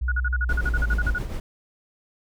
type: tone with pitch glide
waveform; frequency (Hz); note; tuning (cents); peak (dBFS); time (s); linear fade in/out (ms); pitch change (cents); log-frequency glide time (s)
sine; 62.3 to 54.55; B1 to A1; +16 to -14; -22; 0.01-1.15; 10; -230; 0.39-0.8
type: tone bursts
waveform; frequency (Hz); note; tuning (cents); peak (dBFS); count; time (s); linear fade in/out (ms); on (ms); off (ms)
sine; 1454; F#6; -31; -23; 14; 0.08-1.185; 5; 39; 43
type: noise with tremolo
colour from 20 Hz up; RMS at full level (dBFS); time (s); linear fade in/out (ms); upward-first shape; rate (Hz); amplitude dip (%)
brown; -27; 0.49-1.4; 2; triangle; 7.3; 60
effects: none